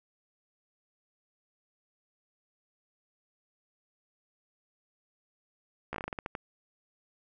slowing click train, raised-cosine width 0.5 ms, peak -20 dBFS, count 11, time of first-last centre 5.93-6.352 s, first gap 14 ms, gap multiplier 1.23, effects none

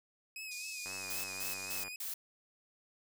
sawtooth tone with vibrato, 2522 Hz, D#7, 23 cents sharp, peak -39 dBFS, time 0.36-1.96 s, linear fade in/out 2 ms, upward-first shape sine, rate 3.8 Hz, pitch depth 52 cents each way
white band-pass noise, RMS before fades -48 dBFS, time 0.51-1.84 s, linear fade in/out 5 ms, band 4100 to 8800 Hz, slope 48 dB/octave
click train, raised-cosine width 0.5 ms, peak -33 dBFS, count 98, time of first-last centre 0.86-1.88 s, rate 95.1 Hz
blue noise bursts, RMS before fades -40 dBFS, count 4, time 1.1-2.14 s, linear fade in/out 5 ms, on 140 ms, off 160 ms
effects none

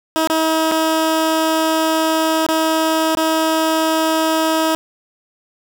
15% pulse tone with dropouts, 319.6 Hz, D#4, 47 cents sharp, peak -8 dBFS, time 0.16-4.75 s, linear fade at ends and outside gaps 0 ms, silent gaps 0.273-0.299 / 0.714-0.719 / 2.465-2.488 / 3.151-3.171 s, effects none

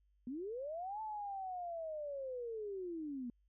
sine linear two-way sweep, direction up then down, 233.1 to 880 to 233.1 Hz, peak -40 dBFS, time 0.27-3.3 s, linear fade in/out 2 ms, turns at 1.01 s, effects added 50 Hz sine -70 dBFS peak until 3.48 s

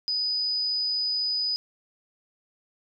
sine tone, 4978 Hz, D#8, in tune, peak -24 dBFS, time 0.08-1.56 s, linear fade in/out 0 ms, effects none

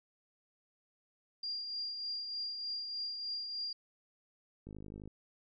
sine tone with tremolo, 4789 Hz, D8, 33 cents sharp, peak -35 dBFS, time 1.43-3.73 s, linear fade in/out 5 ms, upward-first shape triangle, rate 3.3 Hz, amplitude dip 45%
click train, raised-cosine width 3 ms, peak -35 dBFS, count 22, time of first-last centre 4.67-5.076 s, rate 51.7 Hz
effects none

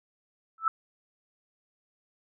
sine tone with exponential growth, 1317 Hz, E6, 2 cents flat, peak -17 dBFS, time 0.58-0.68 s, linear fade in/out 2 ms, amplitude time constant 21 ms, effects none

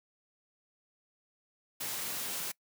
white high-pass noise, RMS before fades -37 dBFS, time 1.8-2.52 s, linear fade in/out 10 ms, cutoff 100 Hz, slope 48 dB/octave, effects noise-tail reverb RT60 0.1 s tail -23 dB re dry

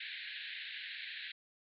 pink band-pass noise, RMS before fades -45 dBFS, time 0-1.32 s, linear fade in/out 5 ms, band 1600 to 4200 Hz, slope 96 dB/octave, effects none

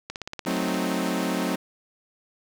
click train, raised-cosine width 0.2 ms, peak -16 dBFS, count 12, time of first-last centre 0.1-0.743 s, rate 17.1 Hz
sawtooth chord, F# diminished seventh, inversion none, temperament equal, 185 / 220 / 261.6 / 311.1 Hz, F#3 / A3 / C4 / Eb4, 0 / 0 / 0 / 0 cents, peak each -25 / -27 / -25 / -27 dBFS, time 0.46-1.56 s, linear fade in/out 10 ms
effects none

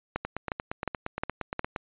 two click trains, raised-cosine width 0.5 ms, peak -16 / -13 dBFS, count 14 / 5, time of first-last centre 0.25-1.762 / 0.16-1.594 s, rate 8.6 / 2.79 Hz, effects resampled to 8000 Hz

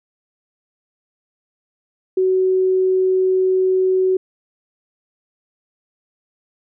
sine tone, 374.3 Hz, F#4, 20 cents sharp, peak -13 dBFS, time 2.17-4.17 s, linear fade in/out 5 ms, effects none

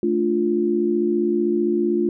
sine chord, D minor, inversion second, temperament equal, 220 / 293.7 / 349.2 Hz, A3 / D4 / F4, 0 / 0 / 0 cents, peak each -23 / -25 / -19 dBFS, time 0.03-2.09 s, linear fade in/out 2 ms, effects none

